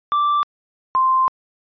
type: tone pair in turn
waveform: triangle / sine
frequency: 1172 / 1044.1 Hz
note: D6 / C6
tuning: -4 / -4 cents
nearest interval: major second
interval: 200 cents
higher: first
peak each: -13 dBFS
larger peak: neither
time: 0.12-0.43 / 0.95-1.28 s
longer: second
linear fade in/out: 0 ms
effects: resampled to 11025 Hz